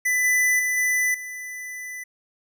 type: tone with level steps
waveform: square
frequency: 1996 Hz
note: B6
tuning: 18 cents sharp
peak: -20 / -18 / -22 / -20 / -33 dBFS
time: 0.05-2.04 s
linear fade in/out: 10 ms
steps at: 0.24 / 0.59 / 0.77 / 1.14 s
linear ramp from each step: 5 ms
effects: none